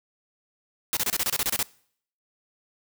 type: noise bursts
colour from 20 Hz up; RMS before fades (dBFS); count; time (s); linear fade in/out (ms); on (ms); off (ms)
white; -25; 11; 0.93-1.628; 0; 38; 28
effects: noise-tail reverb RT60 0.6 s tail -23 dB re dry